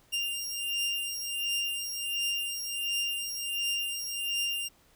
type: beating tone pair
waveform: sawtooth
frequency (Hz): 2795 / 2796.4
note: F7 / F7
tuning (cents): +1 / +2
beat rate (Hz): 1.4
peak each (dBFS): -30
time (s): 0.12-4.69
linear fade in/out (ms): 20
effects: pink hiss -63 dBFS RMS until 4.95 s